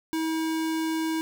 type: tone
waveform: square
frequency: 320.9 Hz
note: E4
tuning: 46 cents flat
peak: -26 dBFS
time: 0.13-1.21 s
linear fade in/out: 0 ms
effects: none